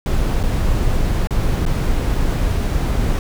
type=noise with dropouts; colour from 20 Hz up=brown; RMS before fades=-17 dBFS; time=0.06-3.19 s; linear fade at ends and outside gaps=1 ms; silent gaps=0.431-0.436 / 1.272-1.307 / 1.653-1.663 s; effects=none